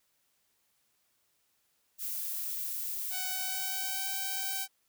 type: noise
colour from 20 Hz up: violet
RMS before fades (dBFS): -36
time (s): 1.98-4.67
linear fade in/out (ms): 50
type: tone with pitch glide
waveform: 5% pulse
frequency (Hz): 750 to 770.6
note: F#5 to G5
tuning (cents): +23 to -30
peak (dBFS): -25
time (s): 3.1-4.68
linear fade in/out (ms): 50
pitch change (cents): +47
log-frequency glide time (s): 3.27-4.13
effects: white hiss -74 dBFS RMS until 4.88 s